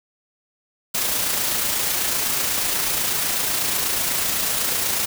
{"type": "noise with amplitude modulation", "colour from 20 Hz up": "white", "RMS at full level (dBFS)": -21, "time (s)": [0.94, 5.06], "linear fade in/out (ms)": 10, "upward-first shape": "sine", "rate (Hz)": 28.1, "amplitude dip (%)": 30, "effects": []}